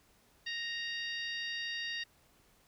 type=harmonic tone; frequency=932.3 Hz; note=A#5; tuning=in tune; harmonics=2 / 3 / 4 / 5 / 6; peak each=-39 / -42 / -43 / -45 / -52 dBFS; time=0.46-2.04 s; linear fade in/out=10 ms; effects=pink hiss -67 dBFS RMS until 2.67 s